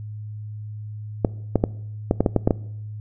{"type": "clicks", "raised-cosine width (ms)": 2, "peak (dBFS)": -3, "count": 9, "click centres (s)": [1.248, 1.557, 1.639, 2.111, 2.206, 2.262, 2.363, 2.475, 2.508], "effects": ["noise-tail reverb RT60 0.8 s tail -21 dB re dry", "added 106 Hz sine -31 dBFS peak until 3 s"]}